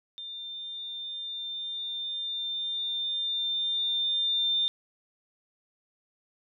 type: tone with level ramp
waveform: sine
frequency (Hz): 3601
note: A7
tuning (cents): +39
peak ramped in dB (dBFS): -37 to -23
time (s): 0.18-4.68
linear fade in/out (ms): 0
effects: none